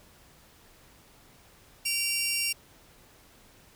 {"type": "tone pair together", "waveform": "15% pulse", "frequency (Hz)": [2323, 2767], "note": ["D7", "F7"], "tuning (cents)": [-20, -17], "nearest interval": "minor third", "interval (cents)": 303, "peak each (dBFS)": [-28, -20], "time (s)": [1.85, 2.53], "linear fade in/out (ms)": 10, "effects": ["pink hiss -57 dBFS RMS until 3.75 s"]}